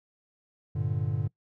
triangle chord, G minor, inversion none, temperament equal with one note detuned, 98.68 / 116.54 / 146.83 Hz, G2 / Bb2 / D3, +12 / 0 / 0 cents, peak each -29 dBFS, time 0.75-1.28 s, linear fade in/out 10 ms, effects noise-tail reverb RT60 0.1 s tail -22 dB re dry

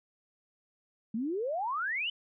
sine exponential sweep, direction up, 209.7 to 3091 Hz, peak -30 dBFS, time 1.14-2.1 s, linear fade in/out 5 ms, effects none

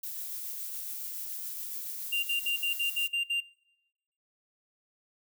violet noise with tremolo, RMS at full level -37 dBFS, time 0.03-3.08 s, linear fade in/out 5 ms, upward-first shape triangle, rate 7.1 Hz, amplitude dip 25%
triangle tone bursts, 2787 Hz, F7, 4 cents flat, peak -25 dBFS, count 8, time 2.12-3.406 s, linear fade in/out 10 ms, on 110 ms, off 58 ms
effects noise-tail reverb RT60 0.9 s tail -23 dB re dry

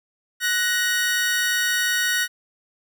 sawtooth tone pair together, 1480 / 1877.1 Hz, F#6 / A#6, 0 / +12 cents, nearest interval major third, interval 412 cents, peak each -19 dBFS, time 0.4-2.28 s, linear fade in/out 50 ms, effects none

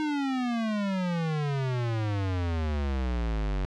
square exponential sweep, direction down, 311.1 to 46.25 Hz, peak -27 dBFS, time 0-3.65 s, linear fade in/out 0 ms, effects low-pass 4000 Hz 12 dB/octave

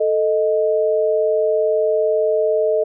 sine tone pair together, 440 / 622.3 Hz, A4 / D#5, 0 / 0 cents, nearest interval tritone, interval 600 cents, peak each -17 dBFS, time 0-2.84 s, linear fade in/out 10 ms, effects none

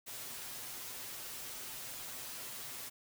white noise with comb filter, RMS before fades -45 dBFS, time 0.06-2.9 s, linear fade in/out 20 ms, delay 7.9 ms, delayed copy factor +0.7, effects none

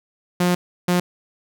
sawtooth tone bursts at uneven times, 177.9 Hz, F3, 32 cents sharp, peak -12 dBFS, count 2, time 0.4-0.55 / 0.88-1 s, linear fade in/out 5 ms, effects none

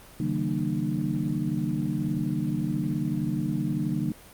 sine tone cluster, 139 / 157.8 / 189.7 / 231.4 / 302.6 Hz, C#3 / D#3 / F#3 / A#3 / D#4, +5 / +25 / +43 / -13 / -48 cents, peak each -31 dBFS, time 0.2-4.12 s, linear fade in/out 2 ms, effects pink hiss -49 dBFS RMS until 4.33 s + Opus 32 kbps

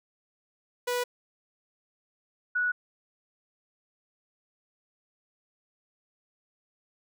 sawtooth / sine tone pair in turn, 490.3 / 1469.2 Hz, B4 / F#6, -13 / -13 cents, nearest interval octave + perfect fifth, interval 1900 cents, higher second, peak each -23 / -24 dBFS, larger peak first, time 0.87-1.04 / 2.55-2.72 s, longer neither, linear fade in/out 10 ms, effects none

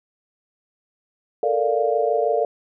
sine chord, Bb major seventh, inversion third, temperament equal, 440 / 466.2 / 587.3 / 698.5 Hz, A4 / Bb4 / D5 / F5, 0 / 0 / 0 / 0 cents, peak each -23 dBFS, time 1.43-2.45 s, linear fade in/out 2 ms, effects none

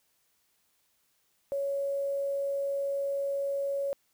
sine tone with quantisation, 557 Hz, C#5, 8 cents sharp, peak -28 dBFS, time 1.52-3.93 s, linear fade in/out 0 ms, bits 9, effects white hiss -72 dBFS RMS until 4.13 s

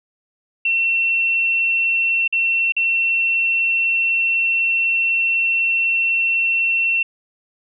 sine tone with dropouts, 2708 Hz, E7, 46 cents sharp, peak -15 dBFS, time 0.65-7.03 s, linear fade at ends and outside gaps 5 ms, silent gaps 2.278-2.325 / 2.722-2.765 s, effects none

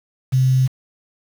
sine tone with quantisation, 130 Hz, C3, 11 cents flat, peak -12 dBFS, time 0.32-0.68 s, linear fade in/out 20 ms, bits 6, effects none

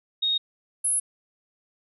sine tone pair in turn, 3732 / 10589 Hz, A#7 / E9, +1 / +7 cents, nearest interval octave + tritone, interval 1806 cents, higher second, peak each -21 dBFS, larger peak neither, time 0.22-0.38 / 0.84-1 s, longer neither, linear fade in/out 10 ms, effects none

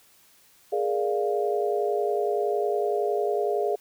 sine chord, Bb dominant seventh, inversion third, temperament equal, 415.3 / 466.2 / 587.3 / 698.5 Hz, Ab4 / Bb4 / D5 / F5, 0 / 0 / 0 / 0 cents, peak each -25 / -31 / -31 / -29 dBFS, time 0.72-3.76 s, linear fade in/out 10 ms, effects white hiss -58 dBFS RMS until 3.8 s

